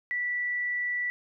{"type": "tone", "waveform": "sine", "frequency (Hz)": 1961, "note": "B6", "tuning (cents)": -13, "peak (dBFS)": -27, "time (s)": [0.11, 1.1], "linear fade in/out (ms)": 0, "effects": []}